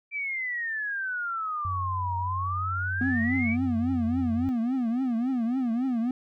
sine exponential two-way sweep, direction down then up, 2351 to 932.3 to 2351 Hz, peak -28 dBFS, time 0.11-3.57 s, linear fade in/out 50 ms, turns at 2.17 s
sine tone with pitch glide, 92.5 to 89.5 Hz, F#2 to F2, 0 to +43 cents, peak -30 dBFS, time 1.65-4.49 s, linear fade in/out 0 ms, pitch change -57 cents, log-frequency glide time 3.73-3.91 s
triangle tone with vibrato, 244.9 Hz, B3, 14 cents flat, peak -22 dBFS, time 3.01-6.11 s, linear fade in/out 2 ms, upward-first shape triangle, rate 3.6 Hz, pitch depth 180 cents each way
effects none

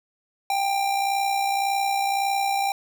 square tone with amplitude modulation, 791 Hz, G5, 15 cents sharp, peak -20 dBFS, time 0.5-2.72 s, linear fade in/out 2 ms, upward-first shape sine, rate 61.8 Hz, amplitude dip 45%, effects none

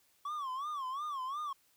triangle tone with vibrato, 1115 Hz, C#6, 10 cents sharp, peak -34 dBFS, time 0.25-1.53 s, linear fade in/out 5 ms, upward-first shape sine, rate 2.8 Hz, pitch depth 160 cents each way, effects white hiss -70 dBFS RMS until 1.76 s

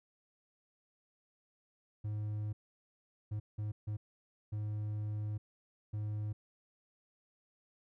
triangle tone bursts at uneven times, 105.7 Hz, G#2, 31 cents sharp, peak -33 dBFS, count 6, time 2.04-2.53 / 3.31-3.4 / 3.58-3.72 / 3.87-3.97 / 4.52-5.38 / 5.93-6.33 s, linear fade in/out 10 ms, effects none

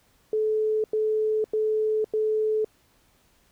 sine tone bursts, 432.7 Hz, A4, 29 cents flat, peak -21 dBFS, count 4, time 0.33-2.646 s, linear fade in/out 2 ms, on 510 ms, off 92 ms, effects pink hiss -63 dBFS RMS until 3.51 s

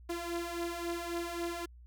sawtooth beating tone pair, 340 / 343.7 Hz, F4 / F4, -46 / -28 cents, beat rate 3.7 Hz, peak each -36 / -33 dBFS, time 0.09-1.66 s, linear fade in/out 10 ms, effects added 60 Hz sine -51 dBFS peak until 1.86 s

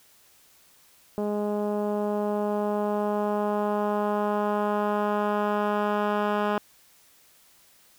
10% pulse tone with low-pass filter sweep, 207.7 Hz, G#3, in tune, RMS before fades -26 dBFS, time 1.18-6.58 s, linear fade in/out 0 ms, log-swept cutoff 520 to 1900 Hz, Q 0.94, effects white hiss -58 dBFS RMS until 7.98 s

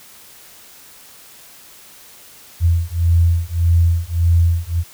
sine beating tone pair, 83.9 / 85.6 Hz, E2 / F2, +31 / -34 cents, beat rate 1.7 Hz, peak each -15 dBFS, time 2.6-4.84 s, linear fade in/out 50 ms, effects white hiss -43 dBFS RMS until 4.93 s

